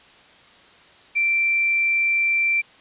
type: tone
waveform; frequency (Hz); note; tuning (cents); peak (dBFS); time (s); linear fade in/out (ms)
sine; 2349; D7; 0; -17; 1.15-2.62; 20
effects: white hiss -50 dBFS RMS until 2.8 s + resampled to 8000 Hz